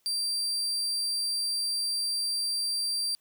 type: tone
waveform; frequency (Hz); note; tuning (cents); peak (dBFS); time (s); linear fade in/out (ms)
35% pulse; 4705; D8; +2; -26; 0.06-3.15; 0
effects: white hiss -70 dBFS RMS until 3.2 s